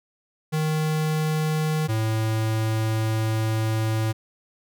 square tone pair in turn, 155.56 / 110.41 Hz, D#3 / A2, 0 / +6 cents, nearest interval tritone, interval 594 cents, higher first, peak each -22 dBFS, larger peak neither, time 0.52-1.88 / 1.88-4.13 s, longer second, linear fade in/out 20 ms, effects none

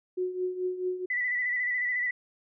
sine tone with tremolo, 366 Hz, F#4, 19 cents flat, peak -25 dBFS, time 0.17-1.06 s, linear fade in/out 10 ms, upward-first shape triangle, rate 4.6 Hz, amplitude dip 75%
sine tone with vibrato, 1975.5 Hz, B6, in tune, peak -26 dBFS, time 1.1-2.11 s, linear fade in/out 5 ms, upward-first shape square, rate 14 Hz, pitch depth 29 cents each way
effects none

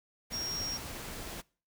sine tone in noise, 5588 Hz, F8, in tune, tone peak -34 dBFS, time 0.32-0.78 s, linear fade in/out 20 ms, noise pink, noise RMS -42 dBFS, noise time 0.3-1.42 s, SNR +5 dB, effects noise-tail reverb RT60 0.4 s tail -24 dB re dry

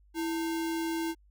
sine tone with sample-and-hold, 329 Hz, E4, 3 cents flat, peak -29 dBFS, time 0.14-1.15 s, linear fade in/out 50 ms, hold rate 1225 Hz, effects added 50 Hz sine -58 dBFS peak until 1.3 s

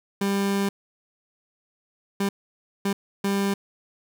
30% pulse tone bursts at uneven times, 198.4 Hz, G3, 21 cents sharp, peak -19 dBFS, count 4, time 0.21-0.69 / 2.2-2.29 / 2.85-2.93 / 3.24-3.54 s, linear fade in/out 5 ms, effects none

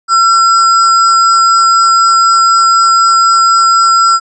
sine tone with sample-and-hold, 1352 Hz, E6, 43 cents sharp, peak -4 dBFS, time 0.08-4.2 s, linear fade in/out 50 ms, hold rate 6300 Hz, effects resampled to 22050 Hz

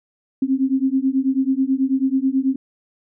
sine beating tone pair, 261.6 / 270.8 Hz, C4 / C#4, 0 / -40 cents, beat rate 9.2 Hz, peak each -19 dBFS, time 0.42-2.56 s, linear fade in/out 5 ms, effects none

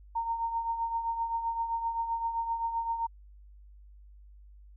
sine tone with tremolo, 920 Hz, A#5, 23 cents flat, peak -26 dBFS, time 0.15-3.07 s, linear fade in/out 10 ms, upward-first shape triangle, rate 7.7 Hz, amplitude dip 65%, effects added 50 Hz sine -50 dBFS peak until 4.76 s

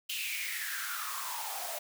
white noise with high-pass filter sweep, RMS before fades -37 dBFS, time 0.09-1.79 s, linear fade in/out 10 ms, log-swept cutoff 2900 to 630 Hz, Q 7.6, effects none

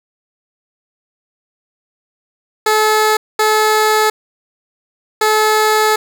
15% pulse tone bursts at uneven times, 431 Hz, A4, 36 cents flat, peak -4 dBFS, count 3, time 2.66-3.17 / 3.39-4.1 / 5.21-5.96 s, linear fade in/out 5 ms, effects none

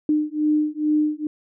sine beating tone pair, 301.9 / 304.2 Hz, D4 / D#4, +48 / -39 cents, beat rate 2.3 Hz, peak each -21 dBFS, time 0.09-1.27 s, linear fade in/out 2 ms, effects none

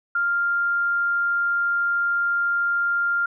sine tone, 1396.9 Hz, F6, in tune, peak -19 dBFS, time 0.15-3.26 s, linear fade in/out 5 ms, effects none

